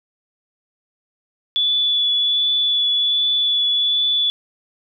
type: tone with vibrato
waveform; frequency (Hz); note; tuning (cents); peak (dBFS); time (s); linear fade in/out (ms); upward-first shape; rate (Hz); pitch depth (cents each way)
sine; 3443; A7; -38; -15; 1.56-4.3; 0; triangle; 1.3; 14
effects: none